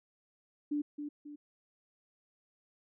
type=tone with echo; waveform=sine; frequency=293.7 Hz; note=D4; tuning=in tune; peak=-30 dBFS; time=0.71-0.82 s; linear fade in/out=10 ms; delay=270 ms; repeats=2; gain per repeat=-7 dB; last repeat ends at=1.36 s; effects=none